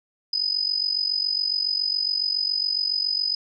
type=tone with amplitude modulation; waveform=sine; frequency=5000 Hz; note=D#8; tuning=8 cents sharp; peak=-18 dBFS; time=0.33-3.35 s; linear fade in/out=5 ms; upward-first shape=sine; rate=47.2 Hz; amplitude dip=80%; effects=none